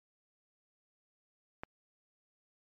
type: click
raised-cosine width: 0.5 ms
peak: -25 dBFS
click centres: 1.635 s
effects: MP3 32 kbps